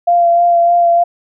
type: tone with vibrato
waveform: sine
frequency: 690 Hz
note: F5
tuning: 21 cents flat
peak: -7 dBFS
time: 0.07-1.04 s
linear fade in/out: 10 ms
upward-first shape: sine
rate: 3.3 Hz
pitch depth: 17 cents each way
effects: none